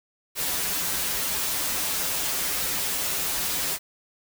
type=noise with comb filter; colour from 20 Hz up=white; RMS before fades=-27 dBFS; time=0.35-3.79 s; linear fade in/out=50 ms; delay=8.7 ms; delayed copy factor=-0.95; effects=none